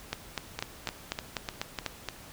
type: two click trains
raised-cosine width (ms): 0.2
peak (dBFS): -15 / -13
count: 6 / 8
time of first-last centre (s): 0.59-2.087 / 0.13-1.863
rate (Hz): 3.34 / 4.04
effects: pink hiss -49 dBFS RMS until 2.32 s